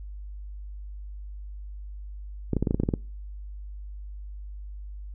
clicks, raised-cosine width 3 ms, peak -11 dBFS, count 10, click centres 2.533 / 2.567 / 2.626 / 2.672 / 2.709 / 2.745 / 2.8 / 2.835 / 2.889 / 2.938 s, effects noise-tail reverb RT60 0.4 s tail -25 dB re dry + added 50 Hz sine -36 dBFS peak until 5.14 s

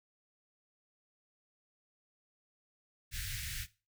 pink band-stop noise, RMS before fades -40 dBFS, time 3.11-3.67 s, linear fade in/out 50 ms, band 140 to 1600 Hz, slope 48 dB/octave, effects noise-tail reverb RT60 0.3 s tail -17 dB re dry

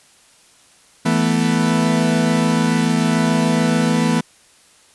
40% pulse chord, E suspended fourth, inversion none, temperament equal, 164.81 / 220 / 246.9 Hz, E3 / A3 / B3, 0 / 0 / 0 cents, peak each -18 dBFS, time 1.05-4.21 s, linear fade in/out 10 ms, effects white hiss -51 dBFS RMS until 4.94 s + resampled to 24000 Hz

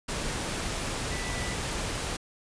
sine tone in noise, 1975.5 Hz, B6, in tune, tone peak -39 dBFS, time 1.11-1.55 s, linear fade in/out 10 ms, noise pink, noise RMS -32 dBFS, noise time 0.08-2.17 s, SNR -10 dB, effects resampled to 22050 Hz

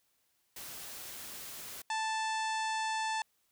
white noise, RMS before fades -45 dBFS, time 0.56-1.82 s, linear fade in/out 5 ms
harmonic tone, 880 Hz, A5, in tune, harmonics 1 / 2 / 3 / 4 / 5 / 6 / 7 / 8 / 9 / 10, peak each -33 / -39 / -43 / -45 / -47 / -49 / -50 / -51 / -52 / -53 dBFS, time 1.9-3.22 s, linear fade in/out 2 ms
effects white hiss -75 dBFS RMS until 3.51 s

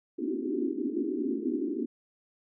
white band-pass noise, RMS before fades -31 dBFS, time 0.18-1.86 s, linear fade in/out 10 ms, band 230 to 390 Hz, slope 96 dB/octave, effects none

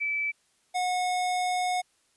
sine / square tone pair in turn, 2310 / 727.6 Hz, D7 / F#5, -29 / -29 cents, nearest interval octave + minor sixth, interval 2000 cents, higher first, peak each -26 dBFS, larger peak neither, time 0-0.32 / 0.74-1.82 s, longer second, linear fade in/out 20 ms, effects white hiss -68 dBFS RMS until 2.16 s + resampled to 24000 Hz

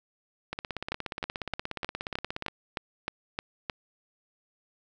two click trains, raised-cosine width 0.3 ms, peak -17 / -14 dBFS, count 34 / 10, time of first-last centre 0.53-2.483 / 0.92-3.698 s, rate 16.9 / 3.24 Hz, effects none

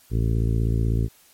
harmonic tone, 56.1 Hz, A1, 34 cents sharp, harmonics 1 / 2 / 3 / 4 / 5 / 6 / 7 / 8, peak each -22 / -22 / -30 / -33 / -35 / -37 / -36 / -40 dBFS, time 0.1-1.09 s, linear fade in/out 50 ms, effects white hiss -55 dBFS RMS until 1.33 s + MP3 64 kbps

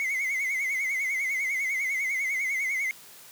triangle tone with vibrato, 2130 Hz, C7, 30 cents sharp, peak -24 dBFS, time 0-2.91 s, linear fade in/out 0 ms, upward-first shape sine, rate 10 Hz, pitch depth 95 cents each way, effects white hiss -49 dBFS RMS until 3.31 s + high-pass 100 Hz 12 dB/octave

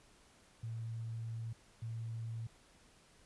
sine tone bursts at uneven times, 113.8 Hz, A#2, 41 cents flat, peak -39 dBFS, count 2, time 0.63-1.53 / 1.82-2.47 s, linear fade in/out 5 ms, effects pink hiss -65 dBFS RMS until 3.25 s + resampled to 24000 Hz

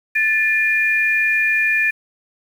sine tone pair together, 1756.9 / 2416 Hz, A6 / D7, -3 / +48 cents, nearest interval tritone, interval 551 cents, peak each -17 dBFS, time 0.15-1.91 s, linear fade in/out 10 ms, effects 7-bit

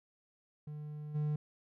triangle tone with level steps, 150 Hz, D3, 37 cents sharp, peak -39 / -29 dBFS, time 0.67-1.36 s, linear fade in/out 5 ms, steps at 1.14 s, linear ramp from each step 20 ms, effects none

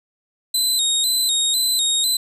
25% pulse tone with vibrato, 3883 Hz, B7, 30 cents flat, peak -12 dBFS, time 0.54-2.17 s, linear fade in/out 5 ms, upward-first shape square, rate 2 Hz, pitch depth 66 cents each way, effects none

